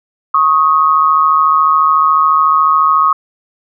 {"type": "tone pair together", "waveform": "sine", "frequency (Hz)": [1100, 1254], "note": ["C#6", "D#6"], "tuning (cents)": [-14, 13], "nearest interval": "major second", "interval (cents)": 227, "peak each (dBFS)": -10, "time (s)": [0.34, 3.13], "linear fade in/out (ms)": 5, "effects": []}